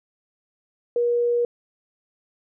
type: tone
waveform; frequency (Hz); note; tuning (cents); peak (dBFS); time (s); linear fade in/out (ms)
sine; 478.1; A#4; +44; -18; 0.96-1.45; 2
effects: none